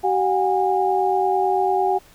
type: tone cluster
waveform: sine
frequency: 381.9 / 724 / 813 Hz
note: G4 / F#5 / G#5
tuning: -45 / -38 / -37 cents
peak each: -21 dBFS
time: 0.03-1.99 s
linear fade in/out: 20 ms
effects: pink hiss -51 dBFS RMS until 2.14 s